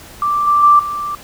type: tone with level steps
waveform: sine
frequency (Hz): 1174.7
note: D6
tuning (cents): 0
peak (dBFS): -13 / -9 / -5 / -19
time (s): 0.22-1.15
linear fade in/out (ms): 2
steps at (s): 0.47 / 0.63 / 0.79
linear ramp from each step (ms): 5
effects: pink hiss -38 dBFS RMS until 1.23 s